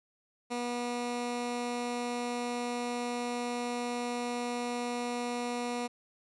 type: tone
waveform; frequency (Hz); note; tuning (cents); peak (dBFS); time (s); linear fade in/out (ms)
15% pulse; 242.2; B3; -34; -26; 0.5-5.88; 20
effects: resampled to 24000 Hz